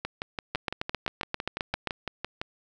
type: two click trains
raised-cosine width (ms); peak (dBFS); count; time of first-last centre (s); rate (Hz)
0.3; -15 / -12; 15 / 11; 0.05-2.415 / 0.55-1.873; 5.92 / 7.56
effects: none